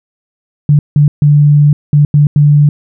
sine tone bursts at uneven times, 146.7 Hz, D3, 2 cents flat, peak -3 dBFS, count 6, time 0.69-0.79 / 0.96-1.08 / 1.22-1.73 / 1.93-2.05 / 2.14-2.27 / 2.36-2.69 s, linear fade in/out 2 ms, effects none

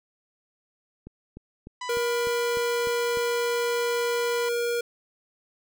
click train, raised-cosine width 3 ms, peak -28 dBFS, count 8, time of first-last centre 1.07-3.172 s, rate 3.33 Hz
harmonic tone, 994 Hz, B5, 11 cents sharp, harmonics 1 / 2 / 3 / 4 / 5 / 6 / 7 / 8, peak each -33 / -39 / -43 / -45 / -47 / -49 / -50 / -51 dBFS, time 1.81-4.49 s, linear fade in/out 5 ms
square tone, 474.4 Hz, A#4, 30 cents sharp, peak -25 dBFS, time 1.89-4.81 s, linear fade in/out 5 ms
effects none

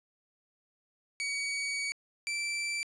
sawtooth tone pair in turn, 2259 / 2336 Hz, C#7 / D7, +32 / -10 cents, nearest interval minor second, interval 58 cents, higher second, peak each -28 dBFS, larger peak neither, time 1.2-1.92 / 2.27-2.83 s, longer first, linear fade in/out 0 ms, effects resampled to 22050 Hz + 10-bit

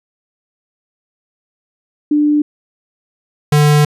sine / square tone pair in turn, 296.8 / 148.4 Hz, D4 / D3, +18 / +18 cents, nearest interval octave, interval 1200 cents, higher first, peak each -9 / -8 dBFS, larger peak second, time 2.11-2.42 / 3.52-3.85 s, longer second, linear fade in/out 5 ms, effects resampled to 32000 Hz

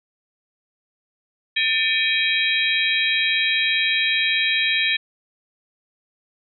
sine tone cluster, 1783 / 2308 / 2490 / 3241 / 3855 Hz, A6 / D7 / D#7 / G#7 / B7, +22 / -31 / +1 / -43 / -43 cents, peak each -24 dBFS, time 1.56-4.97 s, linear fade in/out 10 ms, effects none

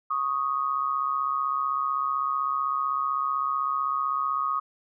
sine tone pair together, 1108.7 / 1244.5 Hz, C#6 / D#6, 0 / 0 cents, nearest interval major second, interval 200 cents, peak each -28 / -26 dBFS, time 0.1-4.6 s, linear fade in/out 10 ms, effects none

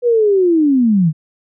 sine linear sweep, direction down, 493.9 to 146.83 Hz, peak -9 dBFS, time 0.02-1.13 s, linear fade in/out 50 ms, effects none

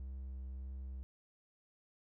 triangle tone with vibrato, 65.41 Hz, C2, in tune, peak -40 dBFS, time 0-1.03 s, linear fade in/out 0 ms, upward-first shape triangle, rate 1.7 Hz, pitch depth 15 cents each way, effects none

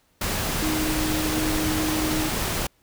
sine tone in noise, 311.1 Hz, D#4, in tune, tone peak -25 dBFS, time 0.62-2.29 s, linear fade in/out 5 ms, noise pink, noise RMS -26 dBFS, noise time 0.21-2.67 s, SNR -2 dB, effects pink hiss -64 dBFS RMS until 2.82 s

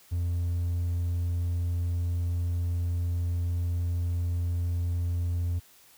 triangle tone, 86.6 Hz, F2, 14 cents flat, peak -23 dBFS, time 0.11-5.6 s, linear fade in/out 20 ms, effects tanh soft clip ceiling -19 dBFS + white hiss -57 dBFS RMS until 5.97 s

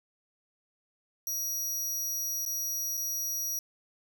sawtooth tone with dropouts, 5760 Hz, F#8, 47 cents flat, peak -28 dBFS, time 1.27-3.59 s, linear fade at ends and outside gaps 1 ms, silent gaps 2.452-2.462 / 2.971-2.975 s, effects 10-bit

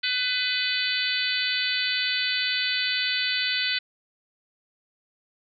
harmonic tone, 501 Hz, B4, 25 cents sharp, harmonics 3 / 4 / 5 / 6 / 7 / 8 / 9, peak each -31 / -31 / -31 / -31 / -31 / -31 / -31 dBFS, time 0.03-3.79 s, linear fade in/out 10 ms, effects none

